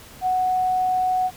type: tone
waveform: sine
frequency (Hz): 740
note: F#5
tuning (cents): 0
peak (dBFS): -18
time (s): 0.21-1.31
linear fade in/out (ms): 50
effects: pink hiss -44 dBFS RMS until 1.36 s